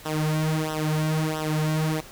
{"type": "tone with flanger", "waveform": "sawtooth", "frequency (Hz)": 155.56, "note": "D#3", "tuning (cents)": 0, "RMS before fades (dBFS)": -25, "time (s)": [0.05, 2.01], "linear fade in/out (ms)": 10, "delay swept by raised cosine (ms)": [0.43, 4.13], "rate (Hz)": 1.5, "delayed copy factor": -0.9, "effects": ["pink hiss -45 dBFS RMS until 2.11 s"]}